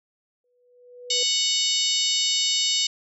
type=tone with exponential growth; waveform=sine; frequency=491.5 Hz; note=B4; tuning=8 cents flat; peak=-29 dBFS; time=0.44-1.23 s; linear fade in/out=2 ms; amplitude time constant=170 ms
type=harmonic tone; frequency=740 Hz; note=F#5; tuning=in tune; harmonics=3 / 4 / 5 / 6 / 7 / 8 / 9 / 10; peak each=-36 / -26 / -26 / -28 / -29 / -30 / -39 / -29 dBFS; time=1.1-2.87 s; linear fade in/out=5 ms
effects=none